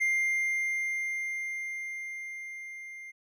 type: tone with level ramp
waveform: triangle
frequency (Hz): 2100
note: C7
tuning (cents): +6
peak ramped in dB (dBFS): -22 to -40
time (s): 0-3.12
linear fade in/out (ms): 20
effects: none